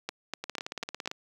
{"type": "two click trains", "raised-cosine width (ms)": 0.2, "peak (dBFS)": [-18, -15], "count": [13, 5], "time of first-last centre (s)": [[0.44, 1.114], [0.09, 1.075]], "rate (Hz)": [17.8, 4.06], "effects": ["high-pass 200 Hz 12 dB/octave", "9-bit"]}